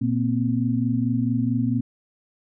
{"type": "tone cluster", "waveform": "sine", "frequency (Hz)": [119, 234, 258.5], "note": ["A#2", "A#3", "C4"], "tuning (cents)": [36, 7, -21], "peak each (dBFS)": -24, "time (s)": [0.01, 1.81], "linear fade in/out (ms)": 10, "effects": []}